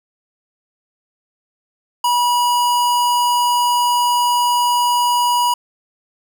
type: tone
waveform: square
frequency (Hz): 970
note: B5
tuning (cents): -31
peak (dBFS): -14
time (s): 2.04-5.54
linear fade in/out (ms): 5
effects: none